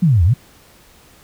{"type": "exponential two-way sweep", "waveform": "sine", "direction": "down then up", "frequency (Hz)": [192.2, 77.78, 140.7], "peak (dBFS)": -9, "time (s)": [0.02, 0.34], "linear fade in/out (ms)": 10, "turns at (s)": 0.24, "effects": ["pink hiss -48 dBFS RMS until 1.23 s"]}